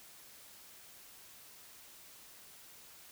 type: silence
effects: white hiss -56 dBFS RMS until 3.11 s